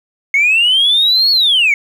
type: linear two-way sweep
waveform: sine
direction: up then down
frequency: 2161 to 4410 to 2161 Hz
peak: -7 dBFS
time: 0.34-1.74 s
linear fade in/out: 2 ms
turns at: 1.31 s
effects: tanh soft clip ceiling -5 dBFS + 7-bit